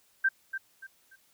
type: tone with echo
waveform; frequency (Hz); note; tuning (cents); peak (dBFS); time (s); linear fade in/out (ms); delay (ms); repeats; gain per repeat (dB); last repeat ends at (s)
sine; 1568; G6; 0; -21; 0.24-0.29; 10; 290; 3; -10; 1.16
effects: white hiss -66 dBFS RMS until 1.33 s